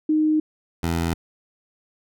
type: tone pair in turn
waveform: sine / 15% pulse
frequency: 309 / 83.8 Hz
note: D#4 / E2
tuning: -12 / +29 cents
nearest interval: octave + major seventh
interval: 2259 cents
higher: first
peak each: -16 / -15 dBFS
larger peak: second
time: 0.09-0.4 / 0.83-1.14 s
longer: neither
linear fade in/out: 5 ms
effects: none